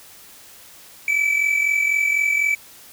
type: tone pair together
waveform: triangle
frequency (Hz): 2298 / 2342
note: D7 / D7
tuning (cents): -38 / -5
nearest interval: unison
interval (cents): 33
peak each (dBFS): -16 / -22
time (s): 1.08-2.55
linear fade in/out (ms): 2
effects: white hiss -45 dBFS RMS until 2.92 s